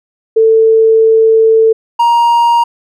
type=tone pair in turn; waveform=sine / triangle; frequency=445.5 / 940.7 Hz; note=A4 / A#5; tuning=+22 / +15 cents; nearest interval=octave + minor second; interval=1293 cents; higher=second; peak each=-4 dBFS; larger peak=neither; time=0.36-1.73 / 1.99-2.64 s; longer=first; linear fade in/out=10 ms; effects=none